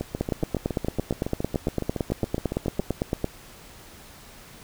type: two click trains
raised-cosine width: 2 ms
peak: -10 / -14 dBFS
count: 28 / 21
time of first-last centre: 0.21-3.244 / 0.01-2.799 s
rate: 8.9 / 7.17 Hz
effects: pink hiss -47 dBFS RMS until 4.63 s